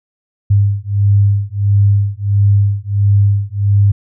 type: beating tone pair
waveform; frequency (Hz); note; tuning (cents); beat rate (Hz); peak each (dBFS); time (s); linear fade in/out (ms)
sine; 100.2 / 101.7; G2 / G#2; +38 / -36; 1.5; -12; 0.5-3.92; 10
effects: none